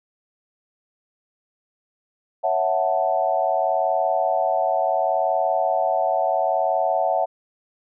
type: chord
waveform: sine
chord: F# minor seventh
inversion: second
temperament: equal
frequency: 554.4 / 659.3 / 740 / 880 Hz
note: C#5 / E5 / F#5 / A5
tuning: 0 / 0 / 0 / 0 cents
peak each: -26 / -22 / -22 / -27 dBFS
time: 2.43-7.26 s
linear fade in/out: 20 ms
effects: none